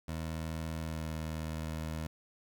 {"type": "tone with pitch glide", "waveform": "20% pulse", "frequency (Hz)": [80.5, 79.16], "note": ["E2", "D#2"], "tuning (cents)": [-41, 30], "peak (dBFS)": -31, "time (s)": [0.08, 2.07], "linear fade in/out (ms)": 5, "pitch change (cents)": -29, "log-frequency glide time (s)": [0.79, 1.08], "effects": ["11-bit"]}